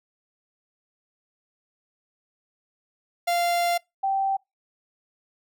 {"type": "tone pair in turn", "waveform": ["45% pulse", "sine"], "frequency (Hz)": [694, 779], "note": ["F5", "G5"], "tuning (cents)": [-11, -11], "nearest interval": "major second", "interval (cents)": 200, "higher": "second", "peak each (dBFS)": [-21, -21], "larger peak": "neither", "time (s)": [[3.27, 3.78], [4.03, 4.37]], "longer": "first", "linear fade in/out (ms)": 10, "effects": ["noise-tail reverb RT60 0.2 s tail -25 dB re dry"]}